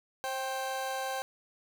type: tone pair together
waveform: 30% pulse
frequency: 531.2 / 784 Hz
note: C5 / G5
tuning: +26 / 0 cents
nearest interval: perfect fifth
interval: 674 cents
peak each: -34 / -32 dBFS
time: 0.24-1.22 s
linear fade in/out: 0 ms
effects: none